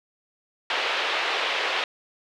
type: band-pass noise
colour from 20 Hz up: white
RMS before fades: -26 dBFS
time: 0.7-1.84 s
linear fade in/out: 2 ms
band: 420 to 3400 Hz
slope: 24 dB/octave
effects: none